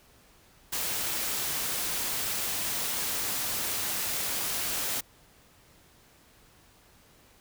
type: noise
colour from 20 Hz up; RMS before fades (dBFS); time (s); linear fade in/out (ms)
white; -31; 0.72-5.01; 10
effects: pink hiss -59 dBFS RMS until 7.4 s